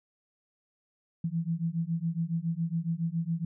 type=beating tone pair; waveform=sine; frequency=162.8 / 170 Hz; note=E3 / F3; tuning=-21 / -46 cents; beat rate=7.2 Hz; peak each=-31 dBFS; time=1.24-3.45 s; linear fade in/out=5 ms; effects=none